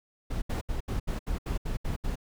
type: noise bursts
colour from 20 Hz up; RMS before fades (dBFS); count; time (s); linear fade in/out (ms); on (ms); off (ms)
brown; -30; 10; 0.3-2.157; 10; 120; 73
effects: none